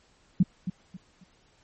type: tone with echo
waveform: sine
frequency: 182.2 Hz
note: F#3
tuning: 26 cents flat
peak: -15 dBFS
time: 0.4-0.43 s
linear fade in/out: 5 ms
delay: 270 ms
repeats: 3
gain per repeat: -11 dB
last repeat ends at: 1.24 s
effects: pink hiss -63 dBFS RMS until 1.63 s + MP3 32 kbps